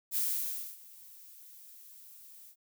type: noise with ADSR envelope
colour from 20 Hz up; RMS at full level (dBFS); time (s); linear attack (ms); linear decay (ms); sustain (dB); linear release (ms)
violet; -30; 0.11-2.56; 55; 600; -23; 70
effects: none